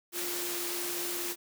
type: tone in noise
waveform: sine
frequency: 349.2 Hz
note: F4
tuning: in tune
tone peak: -39 dBFS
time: 0.12-1.36 s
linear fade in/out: 50 ms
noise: white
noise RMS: -35 dBFS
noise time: 0.12-1.36 s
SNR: -7 dB
effects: high-pass 200 Hz 12 dB/octave